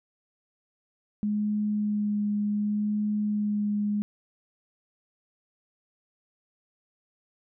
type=tone with vibrato; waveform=sine; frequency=208.5 Hz; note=G#3; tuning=7 cents sharp; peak=-24 dBFS; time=1.23-4.02 s; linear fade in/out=0 ms; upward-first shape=sine; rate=0.68 Hz; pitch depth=12 cents each way; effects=none